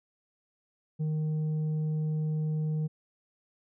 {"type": "tone with tanh clipping", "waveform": "sine", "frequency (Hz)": 154.8, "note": "D#3", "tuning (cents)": -9, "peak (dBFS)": -28, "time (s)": [0.99, 2.88], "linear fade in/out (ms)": 20, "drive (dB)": 4, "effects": []}